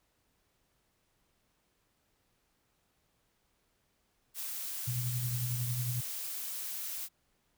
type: noise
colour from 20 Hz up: blue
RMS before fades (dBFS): -39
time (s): 4.34-7.09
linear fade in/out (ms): 50
type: tone with tremolo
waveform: sine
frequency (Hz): 122.3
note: B2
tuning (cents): -16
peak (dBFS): -30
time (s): 4.87-6.01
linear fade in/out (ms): 10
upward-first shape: triangle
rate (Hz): 11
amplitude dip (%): 50
effects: pink hiss -75 dBFS RMS until 7.57 s